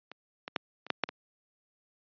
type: clicks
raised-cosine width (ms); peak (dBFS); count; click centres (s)
0.3; -27 / -21 / -11 / -28 / -10 / -9 / -21; 7; 0.116 / 0.479 / 0.562 / 0.866 / 0.903 / 1.037 / 1.09
effects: high-pass 200 Hz 12 dB/octave + resampled to 11025 Hz